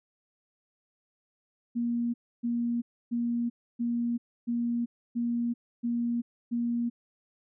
sine tone bursts, 236.9 Hz, A#3, 28 cents sharp, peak -26 dBFS, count 8, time 1.75-6.9 s, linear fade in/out 20 ms, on 390 ms, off 290 ms, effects none

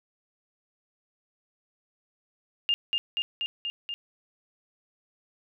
sine tone with echo, 2817 Hz, F7, 14 cents sharp, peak -21 dBFS, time 2.69-2.74 s, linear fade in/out 0 ms, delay 240 ms, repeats 5, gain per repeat -2 dB, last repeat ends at 3.94 s, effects none

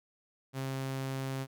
sawtooth tone, 133.8 Hz, C3, 39 cents sharp, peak -30 dBFS, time 0.53-1.47 s, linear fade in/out 50 ms, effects none

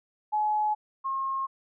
sine tone pair in turn, 849 / 1075.4 Hz, G#5 / C6, +38 / +47 cents, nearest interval major third, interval 409 cents, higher second, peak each -23 / -27 dBFS, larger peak first, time 0.32-0.75 / 1.04-1.47 s, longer neither, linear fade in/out 20 ms, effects none

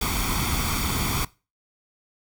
pink noise with comb filter, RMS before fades -25 dBFS, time 0.01-1.25 s, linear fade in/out 5 ms, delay 0.88 ms, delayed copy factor +0.7, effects noise-tail reverb RT60 0.3 s tail -21 dB re dry

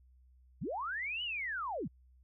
sine linear two-way sweep, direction up then down, 94.9 to 3000 to 99.4 Hz, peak -35 dBFS, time 0.61-1.88 s, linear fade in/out 10 ms, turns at 1.23 s, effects added 63 Hz sine -60 dBFS peak until 2.23 s

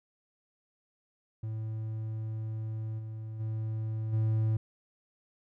triangle tone with level steps, 110 Hz, A2, in tune, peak -31 / -35 / -29 / -23 dBFS, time 1.43-4.57 s, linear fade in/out 5 ms, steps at 2.98 / 3.39 / 4.12 s, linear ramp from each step 20 ms, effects none

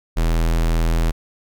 square tone, 41.18 Hz, E1, 1 cent flat, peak -16 dBFS, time 0.16-1.12 s, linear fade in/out 20 ms, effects none

